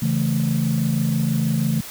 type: chord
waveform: sine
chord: A major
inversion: first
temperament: equal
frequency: 138.59 / 164.81 / 220 Hz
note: C#3 / E3 / A3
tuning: 0 / 0 / 0 cents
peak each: -21 dBFS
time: 0.02-1.81 s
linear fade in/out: 5 ms
effects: tanh soft clip ceiling -12 dBFS + white hiss -36 dBFS RMS until 1.9 s